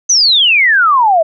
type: exponential sweep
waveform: sine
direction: down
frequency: 6272 to 622.3 Hz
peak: -6 dBFS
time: 0.09-1.23 s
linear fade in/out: 10 ms
effects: none